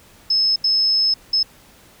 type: tone bursts at uneven times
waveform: sine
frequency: 5200 Hz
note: E8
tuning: 24 cents flat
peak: -14 dBFS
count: 3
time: 0.3-0.56 / 0.64-1.14 / 1.33-1.43 s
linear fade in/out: 5 ms
effects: pink hiss -49 dBFS RMS until 2 s